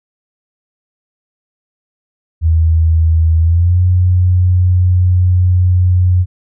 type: tone with pitch glide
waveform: sine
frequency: 81.1 to 90.51 Hz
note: E2 to F#2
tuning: -28 to -38 cents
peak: -7 dBFS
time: 2.41-6.26 s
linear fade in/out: 50 ms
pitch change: +190 cents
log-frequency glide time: 3.39-3.8 s
effects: none